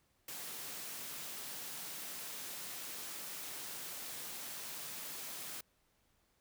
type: high-pass noise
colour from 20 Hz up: white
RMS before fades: -45 dBFS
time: 0.28-5.61 s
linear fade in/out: 5 ms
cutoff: 110 Hz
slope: 48 dB/octave
effects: pink hiss -75 dBFS RMS until 6.4 s